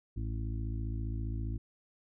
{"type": "harmonic tone", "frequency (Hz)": 55, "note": "A1", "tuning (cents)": 0, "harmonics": [1, 2, 4, 5, 6], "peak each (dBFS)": [-35, -37, -47, -47, -49], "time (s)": [0.16, 1.58], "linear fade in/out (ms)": 10, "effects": []}